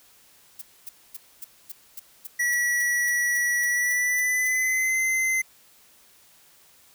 violet noise bursts, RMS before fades -36 dBFS, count 15, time 0.59-4.48 s, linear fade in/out 5 ms, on 26 ms, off 250 ms
square tone with pitch glide, 1937 to 2064 Hz, B6 to C7, -34 to -24 cents, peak -22 dBFS, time 2.39-5.42 s, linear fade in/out 10 ms, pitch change +110 cents, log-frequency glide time 3.67-4.99 s
effects white hiss -56 dBFS RMS until 6.94 s

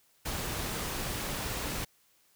pink noise, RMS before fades -35 dBFS, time 0.25-1.85 s, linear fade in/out 10 ms, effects white hiss -67 dBFS RMS until 2.35 s

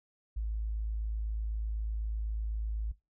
sine tone, 54 Hz, A1, 32 cents flat, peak -31 dBFS, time 0.36-2.92 s, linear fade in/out 10 ms, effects noise-tail reverb RT60 0.2 s tail -18 dB re dry

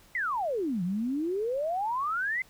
sine exponential two-way sweep, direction down then up, 2093 to 169.8 to 2093 Hz, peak -27 dBFS, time 0.15-2.42 s, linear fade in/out 2 ms, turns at 0.83 s, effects pink hiss -58 dBFS RMS until 2.49 s

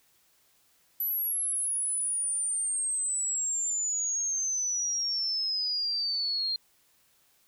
sine exponential sweep, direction down, 11950 to 4186 Hz, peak -27 dBFS, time 1-6.56 s, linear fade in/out 2 ms, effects white hiss -66 dBFS RMS until 7.47 s

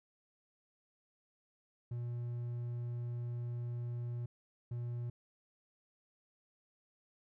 triangle tone bursts at uneven times, 120 Hz, B2, 49 cents flat, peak -35 dBFS, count 2, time 1.91-4.26 / 4.71-5.1 s, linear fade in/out 5 ms, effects none

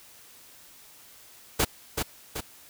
pink noise with echo, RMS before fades -23 dBFS, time 1.59-1.65 s, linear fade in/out 10 ms, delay 380 ms, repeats 2, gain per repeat -5 dB, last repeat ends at 2.41 s, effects white hiss -52 dBFS RMS until 2.69 s

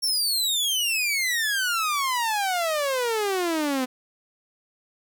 sawtooth exponential sweep, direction down, 5540 to 249.9 Hz, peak -19 dBFS, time 0.02-3.86 s, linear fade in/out 20 ms, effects none

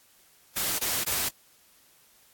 white noise bursts, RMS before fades -28 dBFS, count 3, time 0.56-1.292 s, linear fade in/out 10 ms, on 230 ms, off 21 ms, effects white hiss -60 dBFS RMS until 2.33 s + AAC 64 kbps

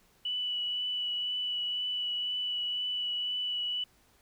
sine tone with vibrato, 2960 Hz, F#7, in tune, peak -30 dBFS, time 0.25-3.84 s, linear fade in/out 5 ms, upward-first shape triangle, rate 2 Hz, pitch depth 15 cents each way, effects pink hiss -65 dBFS RMS until 4.21 s

